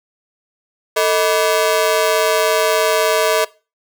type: ring-modulated tone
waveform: sawtooth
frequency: 537 Hz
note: C5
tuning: 45 cents sharp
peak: -6 dBFS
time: 0.96-3.45 s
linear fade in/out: 10 ms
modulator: 91.7 Hz
effects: noise-tail reverb RT60 0.3 s tail -20 dB re dry